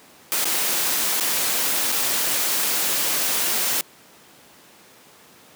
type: noise with dropouts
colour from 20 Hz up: white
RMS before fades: -22 dBFS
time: 0.32-3.81 s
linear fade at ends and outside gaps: 0 ms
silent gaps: 0.444-0.454 / 1.199-1.208 / 1.919-1.923 s
effects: pink hiss -49 dBFS RMS until 5.55 s + high-pass 200 Hz 12 dB/octave